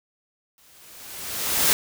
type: noise with exponential growth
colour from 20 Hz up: white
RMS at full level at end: -17 dBFS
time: 0.58-1.73 s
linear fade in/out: 0 ms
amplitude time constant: 250 ms
effects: none